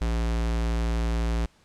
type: tone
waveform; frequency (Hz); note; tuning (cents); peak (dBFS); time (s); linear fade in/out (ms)
square; 57; A#1; -38; -24; 0.01-1.46; 5
effects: pink hiss -61 dBFS RMS until 1.64 s + low-pass 8000 Hz 12 dB/octave